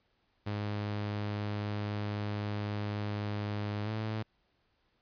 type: tone with pitch glide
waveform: sawtooth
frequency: 103.83 to 108.93 Hz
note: G#2 to A2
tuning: 0 to -17 cents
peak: -29 dBFS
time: 0.46-4.23 s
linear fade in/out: 10 ms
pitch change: +83 cents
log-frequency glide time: 3.84-3.89 s
effects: pink hiss -74 dBFS RMS until 5.01 s + resampled to 11025 Hz